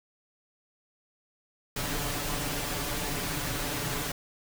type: noise with comb filter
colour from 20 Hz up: pink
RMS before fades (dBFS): -32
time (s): 1.76-4.12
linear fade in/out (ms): 5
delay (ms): 6.9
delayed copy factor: +0.7
effects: none